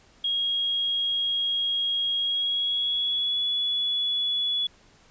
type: tone with pitch glide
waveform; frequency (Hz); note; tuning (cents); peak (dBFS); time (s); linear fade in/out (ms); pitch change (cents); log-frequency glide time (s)
sine; 3280 to 3405; G#7 to G#7; -22 to +42; -23; 0.24-4.67; 5; +64; 2.18-3.46
effects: pink hiss -57 dBFS RMS until 5.1 s + resampled to 16000 Hz